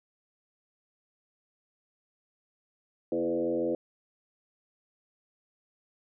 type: tone with frequency modulation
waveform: sine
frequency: 418.1 Hz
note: G#4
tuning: 12 cents sharp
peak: -26 dBFS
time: 3.12-3.75 s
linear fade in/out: 2 ms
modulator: 86.1 Hz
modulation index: 1.8
effects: none